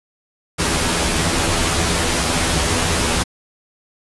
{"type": "noise with comb filter", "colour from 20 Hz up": "pink", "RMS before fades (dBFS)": -18, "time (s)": [0.58, 3.24], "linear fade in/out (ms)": 20, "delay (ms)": 12, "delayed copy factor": 0.75, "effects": ["resampled to 24000 Hz"]}